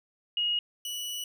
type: tone pair in turn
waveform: sine / sawtooth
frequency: 2879 / 2946 Hz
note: F#7 / F#7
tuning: -48 / -8 cents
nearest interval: unison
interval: 40 cents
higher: second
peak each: -25 / -30 dBFS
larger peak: first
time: 0.37-0.59 / 0.85-1.24 s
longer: second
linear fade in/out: 2 ms
effects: none